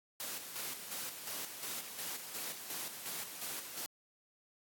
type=noise with tremolo; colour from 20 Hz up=white; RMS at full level=-41 dBFS; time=0.2-3.86 s; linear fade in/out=0 ms; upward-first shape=square; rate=2.8 Hz; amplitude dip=50%; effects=high-pass 150 Hz 12 dB/octave + AAC 64 kbps